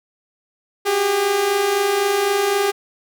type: tone pair together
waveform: sawtooth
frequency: 379.6 / 403.5 Hz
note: F#4 / G#4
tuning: +44 / -50 cents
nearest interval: minor second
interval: 106 cents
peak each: -21 / -13 dBFS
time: 0.85-2.72 s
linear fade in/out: 20 ms
effects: none